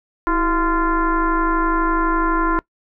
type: tone with frequency modulation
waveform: sine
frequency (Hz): 680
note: F5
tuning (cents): -46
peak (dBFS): -15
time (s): 0.27-2.59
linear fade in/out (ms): 0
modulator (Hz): 353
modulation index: 2.2
effects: noise-tail reverb RT60 0.1 s tail -22 dB re dry